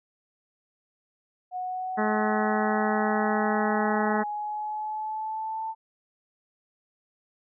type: linear sweep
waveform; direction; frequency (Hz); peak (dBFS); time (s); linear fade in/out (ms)
sine; up; 730 to 890; -29; 1.51-5.75; 50
type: harmonic tone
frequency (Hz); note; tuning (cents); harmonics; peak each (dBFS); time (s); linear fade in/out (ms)
213.6; G#3; +49; 1 / 2 / 3 / 4 / 5 / 6 / 7 / 8 / 9; -27 / -30 / -32 / -33 / -34 / -35 / -35 / -36 / -37; 1.97-4.24; 20
effects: none